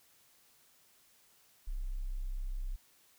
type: tone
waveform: sine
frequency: 32.48 Hz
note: C1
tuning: 12 cents flat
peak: -34 dBFS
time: 1.67-2.76 s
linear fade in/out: 10 ms
effects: white hiss -66 dBFS RMS until 3.18 s